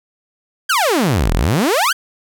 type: exponential two-way sweep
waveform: sawtooth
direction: down then up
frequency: 1661.2 to 35.11 to 1661.2 Hz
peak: -9 dBFS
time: 0.69-1.93 s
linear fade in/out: 10 ms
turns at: 1.33 s
effects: none